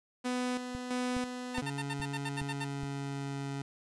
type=tone with tremolo; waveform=sawtooth; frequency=249.5 Hz; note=B3; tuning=18 cents sharp; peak=-27 dBFS; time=0.24-1.62 s; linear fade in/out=20 ms; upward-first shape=square; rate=1.5 Hz; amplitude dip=55%
type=click train; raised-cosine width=5 ms; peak=-29 dBFS; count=6; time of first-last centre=0.75-2.833 s; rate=2.4 Hz
type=tone bursts; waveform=15% pulse; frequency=903 Hz; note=A5; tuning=45 cents sharp; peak=-29 dBFS; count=10; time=1.54-2.648 s; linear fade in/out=10 ms; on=46 ms; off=72 ms
type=tone with pitch glide; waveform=25% pulse; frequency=140.6 to 138.9 Hz; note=C#3 to C#3; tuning=+25 to +4 cents; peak=-32 dBFS; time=1.62-3.62 s; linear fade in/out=2 ms; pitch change=-21 cents; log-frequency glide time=2.31-3.47 s
effects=resampled to 22050 Hz + 9-bit